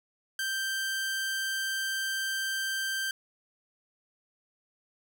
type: tone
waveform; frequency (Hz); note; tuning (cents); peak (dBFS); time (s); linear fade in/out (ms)
sawtooth; 1568; G6; 0; -26; 0.39-3.11; 2
effects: none